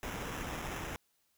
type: noise with sample-and-hold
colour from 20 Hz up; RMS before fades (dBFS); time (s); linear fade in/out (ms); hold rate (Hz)
pink; -40; 0.03-0.96; 0; 4410
effects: white hiss -75 dBFS RMS until 1.37 s